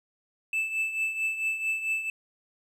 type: tone with tremolo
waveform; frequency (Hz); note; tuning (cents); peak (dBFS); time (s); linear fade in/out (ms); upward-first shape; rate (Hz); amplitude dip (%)
triangle; 2634; E7; -2; -22; 0.53-2.1; 2; triangle; 4.5; 70
effects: resampled to 32000 Hz